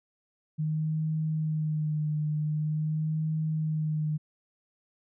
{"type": "tone with vibrato", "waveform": "sine", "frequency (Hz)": 154.3, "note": "D#3", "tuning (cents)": -14, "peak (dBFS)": -26, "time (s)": [0.58, 4.18], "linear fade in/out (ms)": 20, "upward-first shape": "sine", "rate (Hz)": 0.45, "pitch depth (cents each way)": 30, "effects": []}